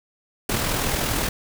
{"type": "noise with amplitude modulation", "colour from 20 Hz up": "pink", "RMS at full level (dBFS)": -22, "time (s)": [0.49, 1.29], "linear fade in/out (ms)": 5, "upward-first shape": "sine", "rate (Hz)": 40.4, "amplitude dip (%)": 40, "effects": []}